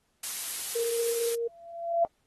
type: noise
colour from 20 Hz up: blue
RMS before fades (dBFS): -32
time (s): 0.23-1.35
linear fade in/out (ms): 5
type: tone with tremolo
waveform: sine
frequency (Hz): 466.2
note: A#4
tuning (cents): 0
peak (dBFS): -26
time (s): 0.75-1.48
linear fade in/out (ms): 10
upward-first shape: triangle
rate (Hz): 4.5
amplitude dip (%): 35
type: tone with exponential growth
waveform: sine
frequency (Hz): 679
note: F5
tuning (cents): -49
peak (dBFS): -19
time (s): 1.4-2.05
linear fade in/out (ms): 1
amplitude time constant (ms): 140
effects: pink hiss -73 dBFS RMS until 2.26 s + AAC 32 kbps